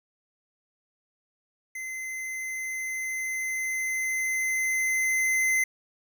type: tone with level ramp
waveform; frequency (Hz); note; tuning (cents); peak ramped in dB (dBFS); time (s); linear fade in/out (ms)
square; 2059; C7; -28; -34 to -22; 1.75-5.64; 5
effects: none